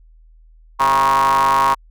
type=ring-modulated tone; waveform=square; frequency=69.7 Hz; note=C#2; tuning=10 cents sharp; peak=-10 dBFS; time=0.79-1.75 s; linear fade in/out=20 ms; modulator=1020 Hz; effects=added 40 Hz sine -44 dBFS peak until 1.9 s